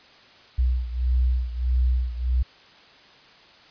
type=beating tone pair; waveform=sine; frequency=61.8 / 63.4 Hz; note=B1 / B1; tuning=+2 / +46 cents; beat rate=1.6 Hz; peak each=-21 / -25 dBFS; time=0.58-2.43 s; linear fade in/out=10 ms; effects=white hiss -51 dBFS RMS until 3.7 s + resampled to 11025 Hz